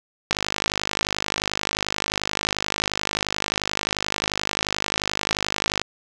click train, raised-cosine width 0.2 ms, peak -4 dBFS, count 284, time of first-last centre 0.31-5.816 s, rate 51.4 Hz, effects none

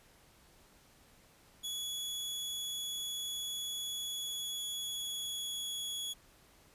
sawtooth tone with pitch glide, 3384 to 3361 Hz, G#7 to G#7, +32 to +20 cents, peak -34 dBFS, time 1.63-6.14 s, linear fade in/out 20 ms, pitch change -12 cents, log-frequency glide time 3.94-5.79 s, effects pink hiss -63 dBFS RMS until 6.74 s + resampled to 32000 Hz

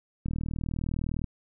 click train, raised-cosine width 5 ms, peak -19 dBFS, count 40, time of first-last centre 0.26-1.242 s, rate 39.7 Hz, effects none

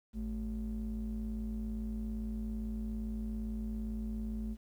triangle ring-modulated tone, 82.41 Hz, E2, in tune, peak -30 dBFS, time 0.13-4.57 s, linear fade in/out 50 ms, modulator 136 Hz, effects 11-bit

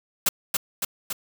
white noise with echo, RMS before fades -20 dBFS, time 0.26-0.29 s, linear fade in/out 5 ms, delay 280 ms, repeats 3, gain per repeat -3 dB, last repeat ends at 1.13 s, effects none

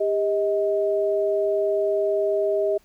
sine tone pair together, 400 / 630.8 Hz, G4 / D#5, +35 / +24 cents, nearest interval minor sixth, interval 789 cents, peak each -22 dBFS, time 0-2.78 s, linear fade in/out 10 ms, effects pink hiss -60 dBFS RMS until 2.84 s

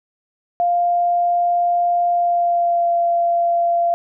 sine tone with pitch glide, 699 to 687.8 Hz, F5 to F5, +1 to -27 cents, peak -14 dBFS, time 0.6-3.94 s, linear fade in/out 0 ms, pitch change -28 cents, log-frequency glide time 2.09-2.93 s, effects none

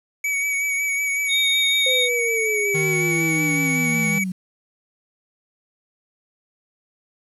square tone with vibrato, 2264 Hz, C#7, 36 cents sharp, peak -21 dBFS, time 0.24-4.24 s, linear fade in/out 5 ms, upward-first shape sine, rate 5.4 Hz, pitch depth 27 cents each way
triangle tone, 3700 Hz, A#7, 14 cents flat, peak -17 dBFS, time 1.28-2.09 s, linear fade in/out 50 ms
sine linear sweep, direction down, 520 to 179.5 Hz, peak -23 dBFS, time 1.86-4.32 s, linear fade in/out 5 ms
square tone with pitch glide, 155.56 to 161.42 Hz, D#3 to E3, 0 to -36 cents, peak -25 dBFS, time 2.74-4.19 s, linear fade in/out 10 ms, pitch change +64 cents, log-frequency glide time 2.88-3.17 s
effects resampled to 32000 Hz + 8-bit

